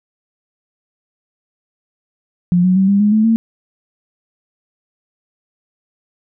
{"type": "tone with pitch steps", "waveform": "sine", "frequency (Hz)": [176.6, 183.99, 191.7, 199.72, 208.1, 216.8, 225.9], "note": ["F3", "F#3", "G3", "G3", "G#3", "A3", "A3"], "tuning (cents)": [20, -9, -38, 33, 4, -25, 46], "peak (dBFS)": -9, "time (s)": [2.52, 3.36], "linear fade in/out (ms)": 0, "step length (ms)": 120, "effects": []}